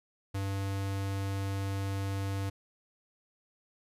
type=tone; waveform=square; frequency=98 Hz; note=G2; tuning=in tune; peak=-32 dBFS; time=0.34-2.5 s; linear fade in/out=10 ms; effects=resampled to 32000 Hz + 12-bit